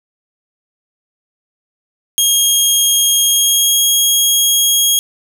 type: tone with pitch glide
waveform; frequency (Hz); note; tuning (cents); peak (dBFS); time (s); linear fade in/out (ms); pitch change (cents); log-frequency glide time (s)
15% pulse; 3254 to 3280; G#7 to G#7; -36 to -22; -3; 2.18-4.99; 0; +14; 3.24-3.82
effects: none